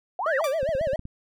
sine linear two-way sweep, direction up then down, 659.3 to 1975.5 to 659.3 Hz, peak -25 dBFS, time 0.19-0.42 s, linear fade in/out 2 ms, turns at 0.36 s
triangle tone with vibrato, 588 Hz, D5, 2 cents sharp, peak -21 dBFS, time 0.26-0.96 s, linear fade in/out 2 ms, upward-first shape sine, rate 7.4 Hz, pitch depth 210 cents each way
sawtooth tone with exponential decay, 1174.7 Hz, D6, in tune, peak -21 dBFS, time 0.44-0.63 s, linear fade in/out 2 ms, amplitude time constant 41 ms
click train, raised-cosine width 5 ms, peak -24 dBFS, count 8, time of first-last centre 0.63-1.054 s, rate 16.5 Hz
effects none

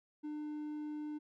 triangle tone, 300.5 Hz, D4, 40 cents sharp, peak -37 dBFS, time 0.23-1.19 s, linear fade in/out 20 ms, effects none

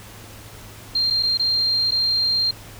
sine tone with dropouts, 4186 Hz, C8, in tune, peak -17 dBFS, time 0.95-2.51 s, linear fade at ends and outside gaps 5 ms, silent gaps 1.102-1.106 / 1.227-1.232 / 1.374-1.395 / 1.909-1.918 s, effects added 106 Hz sine -43 dBFS peak until 2.79 s + pink hiss -42 dBFS RMS until 2.79 s

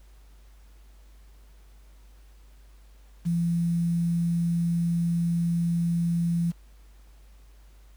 sine tone with quantisation, 170 Hz, F3, 46 cents flat, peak -22 dBFS, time 3.25-6.52 s, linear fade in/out 20 ms, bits 8, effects added 50 Hz sine -49 dBFS peak until 7.96 s + pink hiss -63 dBFS RMS until 7.96 s

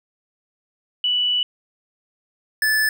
sine / square tone pair in turn, 2960 / 1739.3 Hz, F#7 / A6, 0 / -20 cents, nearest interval major sixth, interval 920 cents, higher first, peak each -17 / -17 dBFS, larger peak neither, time 1.04-1.43 / 2.62-2.89 s, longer first, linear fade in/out 2 ms, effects none

